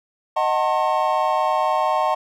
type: chord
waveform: triangle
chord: D# diminished seventh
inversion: none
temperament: just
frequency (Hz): 622.3 / 746.7 / 896 / 1075.3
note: D#5 / F#5 / A5 / C6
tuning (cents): 0 / +16 / +31 / +47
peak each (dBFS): -21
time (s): 0.36-2.15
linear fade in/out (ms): 10
effects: none